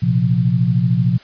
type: chord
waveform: sine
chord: Bb suspended second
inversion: none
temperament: equal with one note detuned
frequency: 117.56 / 130.81 / 174.61 Hz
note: Bb2 / C3 / F3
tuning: +15 / 0 / 0 cents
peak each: -17 dBFS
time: 0.02-1.18 s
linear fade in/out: 10 ms
effects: white hiss -44 dBFS RMS until 1.23 s + resampled to 11025 Hz